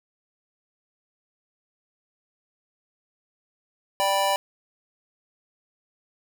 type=chord; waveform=square; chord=G major; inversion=second; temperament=just; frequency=588 / 784 / 980 Hz; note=D5 / G5 / B5; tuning=+2 / 0 / -14 cents; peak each=-26 dBFS; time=4-4.36 s; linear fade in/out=0 ms; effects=none